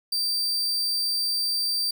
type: tone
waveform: 40% pulse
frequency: 4673 Hz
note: D8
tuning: 9 cents flat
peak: -22 dBFS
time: 0.12-1.91 s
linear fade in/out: 5 ms
effects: none